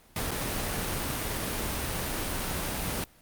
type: noise with dropouts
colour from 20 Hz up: pink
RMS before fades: -31 dBFS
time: 0.16-3.04 s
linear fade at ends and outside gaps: 2 ms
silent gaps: 0.309-0.314 s
effects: pink hiss -58 dBFS RMS until 3.21 s + Opus 32 kbps